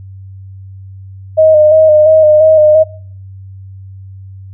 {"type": "tone with vibrato", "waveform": "sine", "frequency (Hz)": 620, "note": "D#5", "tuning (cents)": -6, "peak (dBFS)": -3, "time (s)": [1.37, 2.84], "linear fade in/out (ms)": 20, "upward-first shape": "square", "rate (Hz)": 2.9, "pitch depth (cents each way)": 29, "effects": ["noise-tail reverb RT60 0.5 s tail -21 dB re dry", "added 96 Hz sine -28 dBFS peak until 4.53 s"]}